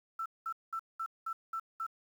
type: tone bursts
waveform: sine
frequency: 1332 Hz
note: E6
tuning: 18 cents sharp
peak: -34 dBFS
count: 7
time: 0.19-1.866 s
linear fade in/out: 5 ms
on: 68 ms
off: 200 ms
effects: 10-bit